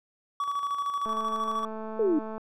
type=tone with tremolo; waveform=triangle; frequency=1137 Hz; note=C#6; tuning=44 cents sharp; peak=-24 dBFS; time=0.4-1.65 s; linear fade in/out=2 ms; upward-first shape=square; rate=13 Hz; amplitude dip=45%
type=click train; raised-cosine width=1 ms; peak=-25 dBFS; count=290; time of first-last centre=1.06-2.38 s; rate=219 Hz
type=exponential sweep; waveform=sine; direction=down; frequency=466.2 to 286.8 Hz; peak=-21 dBFS; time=1.99-2.19 s; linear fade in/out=5 ms
effects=none